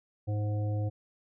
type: harmonic tone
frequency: 104.7 Hz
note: G#2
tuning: 15 cents sharp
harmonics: 1 / 3 / 5 / 7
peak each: -28 / -41 / -41 / -46 dBFS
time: 0.27-0.9 s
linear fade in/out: 20 ms
effects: none